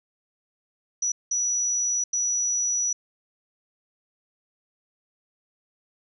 sine tone bursts at uneven times, 5880 Hz, F#8, 12 cents flat, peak -22 dBFS, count 3, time 1.02-1.12 / 1.31-2.04 / 2.13-2.93 s, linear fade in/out 5 ms, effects none

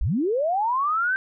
sine linear sweep, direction up, 32.37 to 1572 Hz, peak -20 dBFS, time 0.01-1.16 s, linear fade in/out 0 ms, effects none

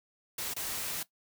white noise with dropouts, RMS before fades -36 dBFS, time 0.38-1.03 s, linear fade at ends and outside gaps 5 ms, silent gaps 0.538-0.563 s, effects noise-tail reverb RT60 0.1 s tail -17 dB re dry

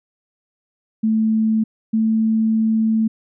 sine tone pair in turn, 220 / 221.3 Hz, A3 / A3, 0 / +10 cents, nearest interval unison, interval 10 cents, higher second, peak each -14 dBFS, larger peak neither, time 1.03-1.64 / 1.93-3.08 s, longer second, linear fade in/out 10 ms, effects none

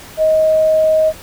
sine tone, 629 Hz, D#5, 19 cents sharp, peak -9 dBFS, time 0.17-1.13 s, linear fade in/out 50 ms, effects pink hiss -36 dBFS RMS until 1.22 s

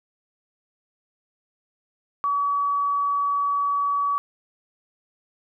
sine tone, 1138 Hz, C#6, 45 cents sharp, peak -20 dBFS, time 2.24-4.18 s, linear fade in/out 0 ms, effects none

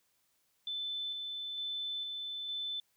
sine tone with tremolo, 3520 Hz, A7, in tune, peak -35 dBFS, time 0.67-2.8 s, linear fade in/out 2 ms, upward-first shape square, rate 1.1 Hz, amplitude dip 25%, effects white hiss -75 dBFS RMS until 2.96 s

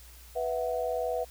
sine chord, B suspended fourth, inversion none, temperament equal, 493.9 / 659.3 / 740 Hz, B4 / E5 / F#5, 0 / 0 / 0 cents, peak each -31 / -32 / -35 dBFS, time 0.35-1.25 s, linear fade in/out 20 ms, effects added 60 Hz sine -50 dBFS peak until 1.3 s + white hiss -54 dBFS RMS until 1.3 s

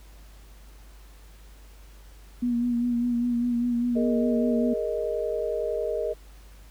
sine tone with vibrato, 240.3 Hz, B3, 47 cents flat, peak -22 dBFS, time 2.42-4.74 s, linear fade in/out 10 ms, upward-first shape sine, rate 5 Hz, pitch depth 31 cents each way
sine chord, Ab suspended second, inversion none, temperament equal, 415.3 / 466.2 / 622.3 Hz, Ab4 / Bb4 / Eb5, 0 / 0 / 0 cents, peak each -31 / -29 / -29 dBFS, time 3.95-6.14 s, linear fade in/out 20 ms
effects added 50 Hz sine -46 dBFS peak until 6.7 s + pink hiss -56 dBFS RMS until 6.7 s

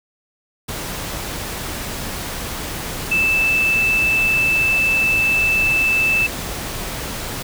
sine tone in noise, 2637 Hz, E7, in tune, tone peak -14 dBFS, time 3.11-6.27 s, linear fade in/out 10 ms, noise pink, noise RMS -27 dBFS, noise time 0.68-7.43 s, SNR +10 dB, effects none

